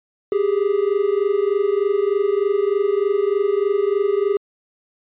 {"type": "tone pair together", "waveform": "triangle", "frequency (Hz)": [392, 415.3], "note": ["G4", "G#4"], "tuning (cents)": [0, 0], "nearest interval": "minor second", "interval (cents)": 100, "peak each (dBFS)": -17, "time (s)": [0.32, 4.37], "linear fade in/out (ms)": 2, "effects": ["resampled to 8000 Hz"]}